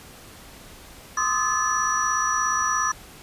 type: tone cluster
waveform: sine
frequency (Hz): 1042 / 1221 / 1278 / 1729 / 5850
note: C6 / D#6 / D#6 / A6 / F#8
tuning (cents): -7 / -33 / +46 / -31 / -21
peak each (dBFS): -27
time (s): 1.17-2.92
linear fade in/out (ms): 5
effects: pink hiss -45 dBFS RMS until 3.22 s + resampled to 32000 Hz